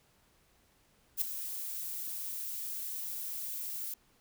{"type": "noise with ADSR envelope", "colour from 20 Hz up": "violet", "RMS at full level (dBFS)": -28, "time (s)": [1.17, 3.94], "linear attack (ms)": 46, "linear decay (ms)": 4, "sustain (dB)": -11, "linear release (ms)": 3, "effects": ["pink hiss -68 dBFS RMS until 4.2 s"]}